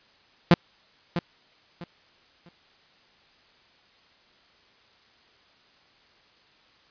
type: tone with echo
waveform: sawtooth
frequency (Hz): 172.5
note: F3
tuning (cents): -21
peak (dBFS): -8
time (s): 0.51-0.54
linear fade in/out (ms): 0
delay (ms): 650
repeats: 3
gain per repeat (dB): -12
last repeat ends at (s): 2.49
effects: white hiss -59 dBFS RMS until 6.9 s + resampled to 11025 Hz